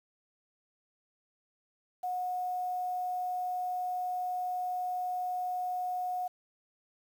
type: tone with quantisation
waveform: sine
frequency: 728 Hz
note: F#5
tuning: 28 cents flat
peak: -31 dBFS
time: 2.03-6.28 s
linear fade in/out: 10 ms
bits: 9
effects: none